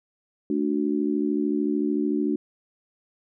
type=chord; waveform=sine; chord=D major; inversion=second; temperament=just; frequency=220.2 / 293.7 / 367.1 Hz; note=A3 / D4 / F#4; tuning=+2 / 0 / -14 cents; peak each=-27 / -24 / -28 dBFS; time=0.5-2.36 s; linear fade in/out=2 ms; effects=none